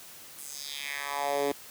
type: tone with high-pass filter sweep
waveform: 10% pulse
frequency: 142.2 Hz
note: C#3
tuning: 45 cents sharp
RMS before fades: -33 dBFS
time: 0.38-1.52 s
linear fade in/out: 2 ms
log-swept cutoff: 10000 to 330 Hz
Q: 2.5
effects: white hiss -48 dBFS RMS until 1.7 s + high-pass 60 Hz 12 dB/octave